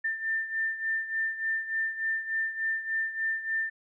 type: beating tone pair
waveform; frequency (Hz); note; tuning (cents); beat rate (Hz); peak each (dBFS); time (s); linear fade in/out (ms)
sine; 1790 / 1793.4; A6 / A6; +29 / +33; 3.4; -29 / -34; 0.04-3.7; 10
effects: none